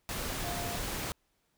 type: tone in noise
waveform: sine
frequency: 698.5 Hz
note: F5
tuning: in tune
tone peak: -39 dBFS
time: 0.44-0.76 s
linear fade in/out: 0 ms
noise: pink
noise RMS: -36 dBFS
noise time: 0.09-1.12 s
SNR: -6 dB
effects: pink hiss -75 dBFS RMS until 1.57 s